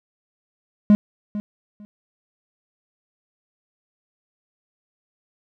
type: tone with echo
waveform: triangle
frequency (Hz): 207.7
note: G#3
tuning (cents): 0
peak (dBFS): -7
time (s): 0.9-0.95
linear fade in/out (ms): 0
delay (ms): 450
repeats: 2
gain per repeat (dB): -15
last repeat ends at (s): 1.85
effects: none